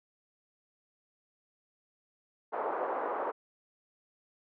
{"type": "band-pass noise", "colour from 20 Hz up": "pink", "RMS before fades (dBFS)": -34, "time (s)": [2.52, 3.32], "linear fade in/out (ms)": 20, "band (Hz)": [430, 1200], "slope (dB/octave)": 24, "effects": []}